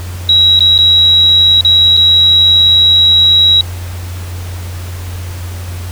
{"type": "tone with dropouts", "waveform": "sine", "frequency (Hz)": 3867, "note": "B7", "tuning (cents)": -37, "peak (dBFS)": -4, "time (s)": [0.29, 3.61], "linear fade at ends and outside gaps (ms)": 2, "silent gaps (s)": [[0.593, 0.605], [0.78, 0.787], [1.61, 1.648], [1.969, 1.973]], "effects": ["added 89 Hz sine -20 dBFS peak until 5.91 s", "pink hiss -31 dBFS RMS until 5.91 s"]}